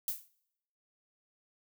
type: noise with exponential decay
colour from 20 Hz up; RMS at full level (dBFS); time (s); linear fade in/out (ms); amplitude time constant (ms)
violet; -30; 0.08-0.28; 1; 43
effects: noise-tail reverb RT60 0.8 s tail -23 dB re dry